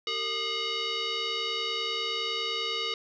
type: tone with frequency modulation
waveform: sine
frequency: 384.6 Hz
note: G4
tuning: 33 cents flat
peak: -28 dBFS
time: 0.07-2.94 s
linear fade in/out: 2 ms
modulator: 839 Hz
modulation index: 5
effects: none